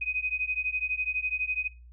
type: beating tone pair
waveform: sine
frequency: 2500 / 2512 Hz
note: D#7 / D#7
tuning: +8 / +16 cents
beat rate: 12 Hz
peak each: -31 dBFS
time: 0.01-1.68 s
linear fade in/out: 10 ms
effects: noise-tail reverb RT60 0.3 s tail -21 dB re dry + added 60 Hz sine -47 dBFS peak until 1.92 s